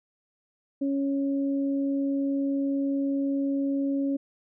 sine tone pair together, 277.2 / 552.3 Hz, C#4 / C#5, 0 / -6 cents, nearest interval octave, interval 1194 cents, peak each -24 / -35 dBFS, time 0.81-4.17 s, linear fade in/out 10 ms, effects none

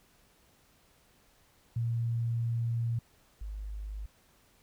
sine tone pair in turn, 116.54 / 51.52 Hz, A#2 / G#1, 0 / -13 cents, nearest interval octave + major second, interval 1413 cents, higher first, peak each -28 / -36 dBFS, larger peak first, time 1.76-2.99 / 3.41-4.06 s, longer first, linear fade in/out 5 ms, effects pink hiss -65 dBFS RMS until 4.62 s

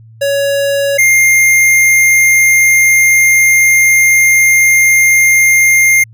square tone pair in turn, 560 / 2114 Hz, C#5 / C7, +18 / +17 cents, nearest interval octave + major seventh, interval 2299 cents, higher second, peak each -11 / -6 dBFS, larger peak second, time 0.21-0.98 / 0.98-6.04 s, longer second, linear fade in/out 10 ms, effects added 112 Hz sine -35 dBFS peak until 6.13 s

